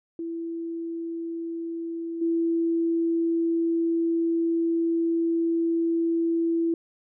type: tone with level steps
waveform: sine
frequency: 332.9 Hz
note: E4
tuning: 17 cents sharp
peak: -29 / -21 dBFS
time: 0.19-6.74 s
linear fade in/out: 2 ms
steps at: 2.21 s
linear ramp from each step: 10 ms
effects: none